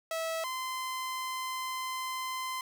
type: tone pair in turn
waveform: sawtooth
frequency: 651 / 1033.4 Hz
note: E5 / C6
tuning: -22 / -22 cents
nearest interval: minor sixth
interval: 800 cents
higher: second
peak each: -28 / -30 dBFS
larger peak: first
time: 0.11-0.44 / 0.44-2.61 s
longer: second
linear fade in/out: 2 ms
effects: none